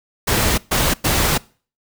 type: noise bursts at uneven times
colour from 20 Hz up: pink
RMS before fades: -17 dBFS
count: 3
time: 0.27-0.58 / 0.71-0.94 / 1.04-1.38 s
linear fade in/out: 10 ms
effects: noise-tail reverb RT60 0.4 s tail -23 dB re dry